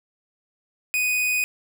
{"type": "tone", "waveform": "45% pulse", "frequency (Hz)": 2489, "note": "D#7", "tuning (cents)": 0, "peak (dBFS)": -20, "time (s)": [0.94, 1.44], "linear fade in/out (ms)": 0, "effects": []}